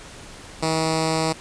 5% pulse tone with notch filter, 160 Hz, D#3, 49 cents sharp, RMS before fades -22 dBFS, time 0.62-1.33 s, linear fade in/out 10 ms, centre 1600 Hz, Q 1, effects pink hiss -41 dBFS RMS until 1.4 s + resampled to 22050 Hz

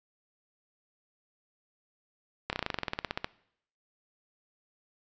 slowing click train, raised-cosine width 0.3 ms, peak -14 dBFS, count 17, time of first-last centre 2.5-3.245 s, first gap 29 ms, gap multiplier 1.06, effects noise-tail reverb RT60 0.7 s tail -21 dB re dry + resampled to 16000 Hz

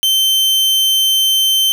40% pulse tone, 3100 Hz, G7, 20 cents flat, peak -10 dBFS, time 0.03-1.72 s, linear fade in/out 0 ms, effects none

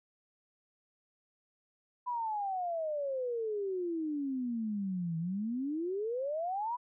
sine exponential two-way sweep, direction down then up, 1000 to 160.7 to 1000 Hz, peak -32 dBFS, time 2.06-6.77 s, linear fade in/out 20 ms, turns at 5.18 s, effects none

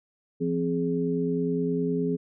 sine tone cluster, 170.9 / 260.6 / 418 Hz, F3 / C4 / G#4, -37 / -7 / +11 cents, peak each -28 dBFS, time 0.4-2.17 s, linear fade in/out 20 ms, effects none

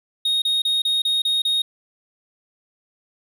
triangle tone bursts, 3729 Hz, A#7, in tune, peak -16 dBFS, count 7, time 0.25-1.62 s, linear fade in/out 5 ms, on 170 ms, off 30 ms, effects none

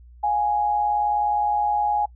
sine tone pair together, 711.5 / 830.6 Hz, F5 / G#5, +32 / 0 cents, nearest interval minor third, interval 268 cents, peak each -29 / -19 dBFS, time 0.23-2.06 s, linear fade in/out 10 ms, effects noise-tail reverb RT60 0.1 s tail -24 dB re dry + added 60 Hz sine -44 dBFS peak until 2.15 s

